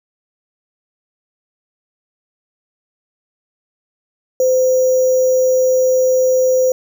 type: tone with sample-and-hold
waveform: sine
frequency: 514 Hz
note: C5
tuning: 31 cents flat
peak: -10 dBFS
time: 4.4-6.72 s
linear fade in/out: 2 ms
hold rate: 6300 Hz
effects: none